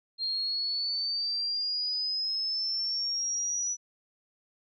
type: exponential sweep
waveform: sine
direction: up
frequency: 4191 to 5920 Hz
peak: -28 dBFS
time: 0.18-3.77 s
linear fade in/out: 50 ms
effects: none